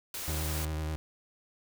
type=noise; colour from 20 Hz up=white; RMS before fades=-38 dBFS; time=0.14-0.65 s; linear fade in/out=2 ms
type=tone with vibrato; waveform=35% pulse; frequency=77.78 Hz; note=D#2; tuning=in tune; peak=-30 dBFS; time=0.28-0.96 s; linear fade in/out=0 ms; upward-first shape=sine; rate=10 Hz; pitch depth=29 cents each way
effects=none